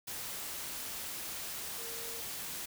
sine tone in noise, 463 Hz, A#4, 12 cents flat, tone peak -49 dBFS, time 1.78-2.21 s, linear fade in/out 10 ms, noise white, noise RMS -41 dBFS, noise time 0.07-2.66 s, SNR -11 dB, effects none

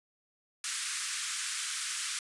white band-pass noise, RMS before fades -36 dBFS, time 0.64-2.19 s, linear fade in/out 2 ms, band 1200 to 10000 Hz, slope 48 dB/octave, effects resampled to 24000 Hz

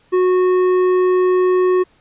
sine tone with tanh clipping, 366.7 Hz, F#4, 15 cents flat, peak -13 dBFS, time 0.12-1.84 s, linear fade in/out 20 ms, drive 10 dB, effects pink hiss -55 dBFS RMS until 2 s + resampled to 8000 Hz

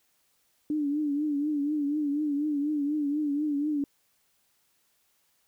sine tone with vibrato, 293.7 Hz, D4, in tune, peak -25 dBFS, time 0.7-3.84 s, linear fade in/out 2 ms, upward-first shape triangle, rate 4.1 Hz, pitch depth 87 cents each way, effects white hiss -70 dBFS RMS until 5.47 s

